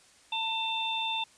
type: harmonic tone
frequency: 894 Hz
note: A5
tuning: 27 cents sharp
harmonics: 1 / 3 / 4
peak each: -33 / -35 / -32 dBFS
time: 0.32-1.24 s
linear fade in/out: 5 ms
effects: white hiss -59 dBFS RMS until 1.37 s + resampled to 22050 Hz